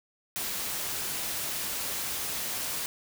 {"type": "noise", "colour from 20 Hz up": "white", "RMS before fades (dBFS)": -33, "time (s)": [0.36, 2.86], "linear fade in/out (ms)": 0, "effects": []}